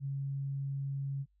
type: tone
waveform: sine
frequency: 138 Hz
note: C#3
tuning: 7 cents flat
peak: -33 dBFS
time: 0-1.26 s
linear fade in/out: 50 ms
effects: noise-tail reverb RT60 0.1 s tail -26 dB re dry + added 50 Hz sine -68 dBFS peak until 1.4 s